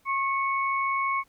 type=tone pair together; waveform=sine; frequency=1086.3 / 2217 Hz; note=C#6 / C#7; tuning=-35 / 0 cents; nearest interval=octave; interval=1235 cents; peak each=-25 / -29 dBFS; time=0.05-1.24 s; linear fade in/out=50 ms; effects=pink hiss -65 dBFS RMS until 1.28 s